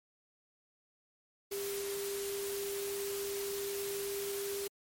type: tone in noise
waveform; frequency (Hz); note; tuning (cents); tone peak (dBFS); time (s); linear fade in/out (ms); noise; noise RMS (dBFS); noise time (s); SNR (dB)
sine; 399.1; G4; +31; -36; 1.51-4.68; 10; white; -42; 1.51-4.68; +3
effects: MP3 64 kbps